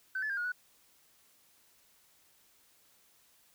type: tone with pitch steps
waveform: sine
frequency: 1530 / 1729 / 1602 / 1440 / 1476 Hz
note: G6 / A6 / G6 / F#6 / F#6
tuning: -42 / -31 / +37 / -47 / -5 cents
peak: -31 dBFS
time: 0.15-0.52 s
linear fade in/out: 5 ms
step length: 74 ms
effects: tanh soft clip ceiling -27 dBFS + white hiss -66 dBFS RMS until 3.54 s